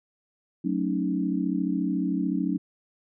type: chord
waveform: sine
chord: D# half-diminished seventh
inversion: first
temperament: equal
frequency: 185 / 220 / 277.2 / 311.1 Hz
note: F#3 / A3 / C#4 / D#4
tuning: 0 / 0 / 0 / 0 cents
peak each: -28 / -32 / -28 / -30 dBFS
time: 0.64-2.58 s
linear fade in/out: 10 ms
effects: none